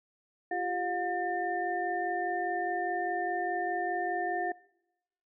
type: tone cluster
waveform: sine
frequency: 346.3 / 391.2 / 718 / 1797 Hz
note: F4 / G4 / F5 / A6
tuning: -15 / -4 / +48 / +36 cents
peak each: -36 / -39 / -32 / -37 dBFS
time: 0.51-4.52 s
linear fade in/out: 5 ms
effects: noise-tail reverb RT60 0.9 s tail -23 dB re dry